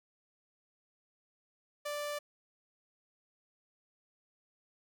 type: tone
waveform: sawtooth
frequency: 587.3 Hz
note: D5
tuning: in tune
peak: -32 dBFS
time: 1.85-2.19 s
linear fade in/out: 10 ms
effects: none